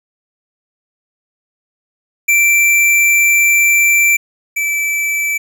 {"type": "tone pair in turn", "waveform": "square", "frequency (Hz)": [2345, 2317], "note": ["D7", "D7"], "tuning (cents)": [-3, -24], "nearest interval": "unison", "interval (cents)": 21, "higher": "first", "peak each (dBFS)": [-9, -15], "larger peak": "first", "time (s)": [[2.28, 4.17], [4.56, 5.38]], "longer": "first", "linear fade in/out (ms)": 10, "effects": ["8-bit"]}